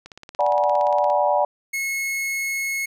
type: click train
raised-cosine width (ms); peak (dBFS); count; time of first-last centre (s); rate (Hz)
0.2; -22; 19; 0.06-1.1; 17.3
type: chord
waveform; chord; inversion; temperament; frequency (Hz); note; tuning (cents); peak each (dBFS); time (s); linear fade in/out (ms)
sine; G# half-diminished seventh; second; equal with one note detuned; 587.3 / 740 / 830.6 / 963.5; D5 / F#5 / G#5 / B5; 0 / 0 / 0 / -43; -20 / -22 / -23 / -23; 0.39-1.45; 2
type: tone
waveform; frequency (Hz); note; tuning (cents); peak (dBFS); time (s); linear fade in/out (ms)
45% pulse; 2178; C#7; -31; -23; 1.73-2.86; 10
effects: none